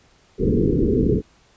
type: low-pass noise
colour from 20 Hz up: white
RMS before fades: -18 dBFS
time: 0.38-1.22 s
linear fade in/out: 50 ms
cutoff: 460 Hz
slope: 96 dB/octave
effects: pink hiss -56 dBFS RMS until 1.56 s + resampled to 16000 Hz